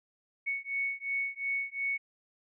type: beating tone pair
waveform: sine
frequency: 2217 / 2219.8 Hz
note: C#7 / C#7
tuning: 0 / +2 cents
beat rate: 2.8 Hz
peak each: -34 / -34 dBFS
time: 0.46-1.98 s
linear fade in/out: 20 ms
effects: none